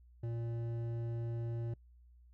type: tone with hard clipping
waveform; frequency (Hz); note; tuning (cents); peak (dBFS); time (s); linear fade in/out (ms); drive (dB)
sine; 116.54; A#2; 0; -38; 0.23-1.74; 5; 10
effects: noise-tail reverb RT60 0.1 s tail -23 dB re dry + added 60 Hz sine -58 dBFS peak until 2.33 s